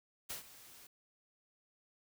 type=noise with ADSR envelope; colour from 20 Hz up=white; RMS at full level=-41 dBFS; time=0.29-0.87 s; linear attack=15 ms; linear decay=120 ms; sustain=-16 dB; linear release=4 ms; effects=none